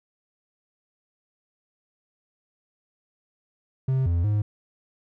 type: tone with pitch steps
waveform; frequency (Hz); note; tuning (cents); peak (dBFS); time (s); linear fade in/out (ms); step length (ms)
triangle; 131.8 / 85.5 / 104.9; C3 / F2 / G#2; +13 / -36 / +18; -18; 3.88-4.42; 5; 180
effects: none